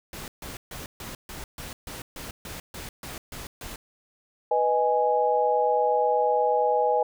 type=noise bursts; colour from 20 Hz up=pink; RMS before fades=-38 dBFS; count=13; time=0.13-3.76 s; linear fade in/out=2 ms; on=150 ms; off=140 ms
type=chord; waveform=sine; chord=G# minor; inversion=first; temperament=equal; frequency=493.9 / 622.3 / 830.6 Hz; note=B4 / D#5 / G#5; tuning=0 / 0 / 0 cents; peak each=-24 / -26 / -23 dBFS; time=4.51-7.03 s; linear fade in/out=5 ms
effects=none